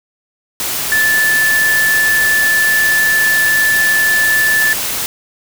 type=tone in noise; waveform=sine; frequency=1747 Hz; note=A6; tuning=13 cents flat; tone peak=-10 dBFS; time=0.92-4.73 s; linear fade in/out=0 ms; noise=white; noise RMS=-19 dBFS; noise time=0.6-5.06 s; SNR=+6 dB; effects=none